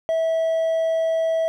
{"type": "tone with hard clipping", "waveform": "triangle", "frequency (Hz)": 651, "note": "E5", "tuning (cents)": -22, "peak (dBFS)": -19, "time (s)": [0.09, 1.48], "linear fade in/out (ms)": 0, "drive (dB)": 5, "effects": []}